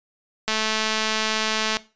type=click train; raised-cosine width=0.2 ms; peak=-6 dBFS; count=282; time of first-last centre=0.48-1.769 s; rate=218 Hz; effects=noise-tail reverb RT60 0.3 s tail -17 dB re dry + resampled to 16000 Hz